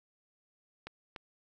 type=clicks; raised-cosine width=0.3 ms; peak=-26 dBFS; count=2; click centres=0.87 / 1.162 s; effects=none